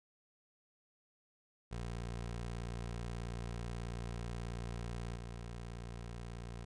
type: tone with level steps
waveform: 20% pulse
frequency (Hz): 58.4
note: A#1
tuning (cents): +4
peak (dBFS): -35 / -39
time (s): 1.71-6.65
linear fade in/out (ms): 10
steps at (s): 5.15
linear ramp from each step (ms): 20
effects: resampled to 22050 Hz